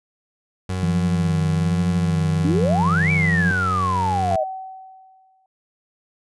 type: tone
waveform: 30% pulse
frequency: 92.5 Hz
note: F#2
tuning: in tune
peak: -20 dBFS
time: 0.69-4.36 s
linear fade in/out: 5 ms
type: tone with vibrato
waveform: sine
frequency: 165.7 Hz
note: E3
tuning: 9 cents sharp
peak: -18 dBFS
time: 0.83-3.51 s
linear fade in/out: 0 ms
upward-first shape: sine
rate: 1.2 Hz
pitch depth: 83 cents each way
type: exponential two-way sweep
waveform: sine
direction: up then down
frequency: 261.6 to 2349 to 605 Hz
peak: -19 dBFS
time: 2.44-4.44 s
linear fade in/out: 10 ms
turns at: 3.11 s
type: tone with exponential decay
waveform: sine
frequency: 759 Hz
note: F#5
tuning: 44 cents sharp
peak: -20 dBFS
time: 4.31-5.46 s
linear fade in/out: 2 ms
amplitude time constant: 250 ms
effects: resampled to 24000 Hz